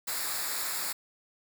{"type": "noise with comb filter", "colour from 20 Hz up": "white", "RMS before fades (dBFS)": -33, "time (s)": [0.07, 0.93], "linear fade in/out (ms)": 10, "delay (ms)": 0.33, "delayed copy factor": -0.7, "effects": []}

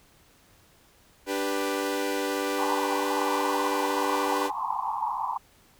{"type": "chord", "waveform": "sawtooth", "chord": "G major", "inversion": "second", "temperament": "equal", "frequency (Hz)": [293.7, 392, 493.9], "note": ["D4", "G4", "B4"], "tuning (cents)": [0, 0, 0], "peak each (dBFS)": -27, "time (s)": [1.26, 4.51], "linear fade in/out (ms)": 50}
{"type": "band-pass noise", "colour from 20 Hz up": "pink", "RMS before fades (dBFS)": -30, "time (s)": [2.58, 5.38], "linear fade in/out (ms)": 10, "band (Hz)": [810, 1100], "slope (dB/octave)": 96}
{"effects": ["pink hiss -59 dBFS RMS until 5.79 s"]}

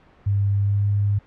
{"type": "tone with pitch glide", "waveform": "sine", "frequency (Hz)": [100.2, 101.66], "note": ["G2", "G#2"], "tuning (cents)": [38, -37], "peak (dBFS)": -17, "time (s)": [0.26, 1.19], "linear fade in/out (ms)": 10, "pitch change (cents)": 25, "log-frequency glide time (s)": [0.56, 0.87], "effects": ["pink hiss -53 dBFS RMS until 1.26 s", "low-pass 2000 Hz 12 dB/octave"]}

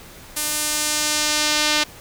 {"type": "tone with band-pass filter sweep", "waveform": "sawtooth", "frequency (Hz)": 301.3, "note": "D4", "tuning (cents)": 44, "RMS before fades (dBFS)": -21, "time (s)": [0.36, 1.84], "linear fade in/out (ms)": 10, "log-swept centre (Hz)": [11000, 4000], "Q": 0.98, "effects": ["pink hiss -42 dBFS RMS until 2 s"]}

